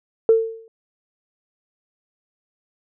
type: tone with exponential decay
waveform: sine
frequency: 449.9 Hz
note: A4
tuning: 39 cents sharp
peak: -7 dBFS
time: 0.29-0.68 s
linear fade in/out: 1 ms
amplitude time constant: 84 ms
effects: tanh soft clip ceiling -3 dBFS